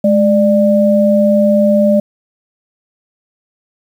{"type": "tone pair together", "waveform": "sine", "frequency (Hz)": [210, 594], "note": ["G#3", "D5"], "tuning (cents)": [19, 20], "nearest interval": "octave + tritone", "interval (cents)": 1801, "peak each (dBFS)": -10, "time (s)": [0.04, 2], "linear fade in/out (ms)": 5, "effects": ["7-bit"]}